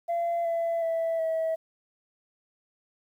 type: tone with pitch steps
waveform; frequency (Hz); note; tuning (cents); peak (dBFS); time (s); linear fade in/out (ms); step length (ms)
sine; 683 / 670.9 / 659 / 647.3; F5 / E5 / E5 / E5; -39 / +30 / -1 / -32; -23; 0.08-1.56; 20; 370
effects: tanh soft clip ceiling -23 dBFS + 10-bit